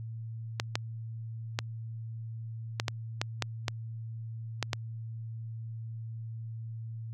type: clicks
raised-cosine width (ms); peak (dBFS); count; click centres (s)
0.2; -11; 10; 0.599 / 0.755 / 1.589 / 2.799 / 2.882 / 3.215 / 3.423 / 3.682 / 4.627 / 4.732
effects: added 113 Hz sine -37 dBFS peak until 7.13 s